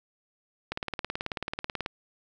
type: click train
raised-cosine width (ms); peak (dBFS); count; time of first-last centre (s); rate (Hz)
0.3; -15; 22; 0.72-1.861; 18.4
effects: none